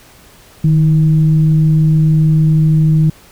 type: tone with frequency modulation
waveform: sine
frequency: 155.56 Hz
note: D#3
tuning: in tune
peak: -7 dBFS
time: 0.64-3.1 s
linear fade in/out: 5 ms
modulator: 169 Hz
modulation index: 0.26
effects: pink hiss -43 dBFS RMS until 3.31 s